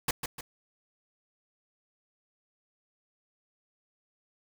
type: noise with echo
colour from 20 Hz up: pink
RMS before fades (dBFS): -27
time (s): 0.08-0.11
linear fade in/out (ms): 5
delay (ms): 150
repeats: 2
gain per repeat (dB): -7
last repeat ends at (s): 0.41
effects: none